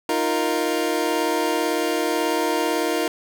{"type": "chord", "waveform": "25% pulse", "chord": "Eb suspended second", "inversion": "none", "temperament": "equal", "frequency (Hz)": [311.1, 349.2, 466.2], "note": ["Eb4", "F4", "Bb4"], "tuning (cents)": [0, 0, 0], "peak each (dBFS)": -21, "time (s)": [0.09, 3.08], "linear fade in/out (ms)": 2, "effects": []}